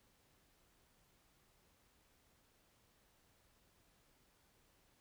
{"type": "silence", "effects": ["pink hiss -73 dBFS RMS until 5 s"]}